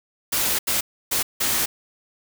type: noise bursts at uneven times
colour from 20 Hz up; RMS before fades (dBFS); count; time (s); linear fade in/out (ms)
white; -22; 4; 0.32-0.59 / 0.67-0.81 / 1.11-1.23 / 1.4-1.66; 10
effects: none